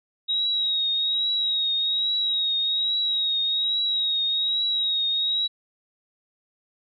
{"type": "tone with vibrato", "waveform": "sine", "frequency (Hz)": 3800, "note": "A#7", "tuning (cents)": 33, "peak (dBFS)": -21, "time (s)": [0.28, 5.48], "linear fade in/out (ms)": 20, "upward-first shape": "triangle", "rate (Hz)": 1.2, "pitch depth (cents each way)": 48, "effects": []}